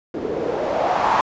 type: noise with low-pass filter sweep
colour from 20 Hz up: blue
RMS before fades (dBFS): -21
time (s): 0.14-1.21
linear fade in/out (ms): 2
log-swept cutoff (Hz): 350 to 1000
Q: 3.5
effects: resampled to 16000 Hz